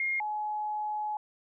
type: tone pair in turn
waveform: sine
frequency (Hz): 2133 / 846.5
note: C7 / G#5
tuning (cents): +33 / +33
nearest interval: octave + major third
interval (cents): 1600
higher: first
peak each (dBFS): -27 / -30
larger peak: first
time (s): 0-0.2 / 0.2-1.17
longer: second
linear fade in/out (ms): 2
effects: none